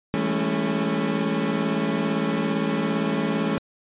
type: chord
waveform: 30% pulse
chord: A major seventh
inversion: second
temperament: equal with one note detuned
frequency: 164.81 / 202.3 / 220 / 277.2 Hz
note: E3 / G#3 / A3 / C#4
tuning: 0 / -45 / 0 / 0 cents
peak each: -26 / -25 / -24 / -25 dBFS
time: 0.14-3.58 s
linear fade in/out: 0 ms
effects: resampled to 8000 Hz